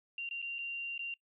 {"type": "tone with dropouts", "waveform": "sine", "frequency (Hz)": 2770, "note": "F7", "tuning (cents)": -15, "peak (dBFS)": -36, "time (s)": [0.18, 1.14], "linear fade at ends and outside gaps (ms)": 2, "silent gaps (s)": [[0.29, 0.31], [0.418, 0.425], [0.585, 0.589], [0.979, 0.992]], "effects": ["noise-tail reverb RT60 0.1 s tail -23 dB re dry"]}